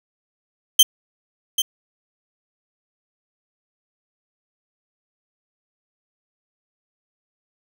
sawtooth tone with echo, 3136 Hz, G7, in tune, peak -4 dBFS, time 0.79-0.83 s, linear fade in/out 5 ms, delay 790 ms, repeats 1, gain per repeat -10 dB, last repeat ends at 1.62 s, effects none

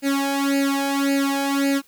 sawtooth tone with flanger, 277.2 Hz, C#4, in tune, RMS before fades -21 dBFS, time 0.02-1.82 s, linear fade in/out 50 ms, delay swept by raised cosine 0.43 to 1.26 ms, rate 1.8 Hz, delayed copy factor +0.95, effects white hiss -56 dBFS RMS until 1.87 s

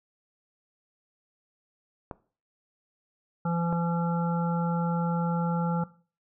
clicks, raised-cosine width 1 ms, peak -21 dBFS, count 2, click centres 2.112 / 3.727 s
harmonic tone, 170 Hz, F3, 46 cents flat, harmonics 1 / 3 / 5 / 7 / 8, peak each -26 / -36 / -34 / -44 / -36 dBFS, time 3.45-5.84 s, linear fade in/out 5 ms
effects noise-tail reverb RT60 0.4 s tail -18 dB re dry

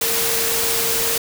sine tone in noise, 458.3 Hz, A#4, 29 cents flat, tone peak -27 dBFS, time 0.01-1.18 s, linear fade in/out 5 ms, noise white, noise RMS -20 dBFS, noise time 0.01-1.18 s, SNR -10 dB, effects none

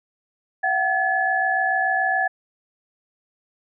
sine tone cluster, 687 / 754 / 1712 Hz, F5 / F#5 / A6, -29 / +32 / -48 cents, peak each -28 / -22 / -21 dBFS, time 0.63-2.28 s, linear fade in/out 10 ms, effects none

